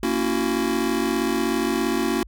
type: chord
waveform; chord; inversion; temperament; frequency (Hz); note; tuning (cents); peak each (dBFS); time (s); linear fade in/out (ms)
square; F# dominant seventh; first; just; 231.2 / 277.5 / 333 / 370; A#3 / C#4 / E4 / F#4; -14 / +2 / +18 / 0; -27; 0.03-2.23; 2
effects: added 50 Hz sine -42 dBFS peak until 2.27 s